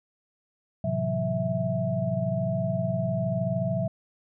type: tone cluster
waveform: sine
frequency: 109.5 / 130.4 / 164.2 / 183.6 / 654 Hz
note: A2 / C3 / E3 / F#3 / E5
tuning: -8 / -5 / -6 / -13 / -14 cents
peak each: -33 / -30 / -34 / -30 / -29 dBFS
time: 0.84-3.88 s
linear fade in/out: 5 ms
effects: none